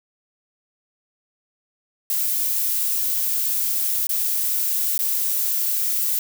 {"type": "noise with dropouts", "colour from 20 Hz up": "violet", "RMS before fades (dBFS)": -22, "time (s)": [2.1, 6.19], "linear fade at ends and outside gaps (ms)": 1, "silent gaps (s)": [[4.069, 4.092], [4.978, 4.99]], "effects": []}